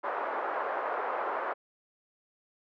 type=band-pass noise; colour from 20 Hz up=white; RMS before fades=-33 dBFS; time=0.03-1.54 s; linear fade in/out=20 ms; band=430 to 1300 Hz; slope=24 dB/octave; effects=none